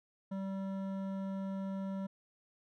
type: tone with hard clipping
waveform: sine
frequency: 193.4 Hz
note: G3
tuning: 23 cents flat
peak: -38 dBFS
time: 0.31-2.07 s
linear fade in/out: 10 ms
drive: 12 dB
effects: none